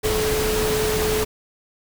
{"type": "tone in noise", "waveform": "sine", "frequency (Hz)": 431, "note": "A4", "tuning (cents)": -36, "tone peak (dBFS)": -21, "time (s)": [0.03, 1.25], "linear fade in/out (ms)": 20, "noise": "pink", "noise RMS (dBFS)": -24, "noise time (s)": [0.03, 1.25], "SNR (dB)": 0, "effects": []}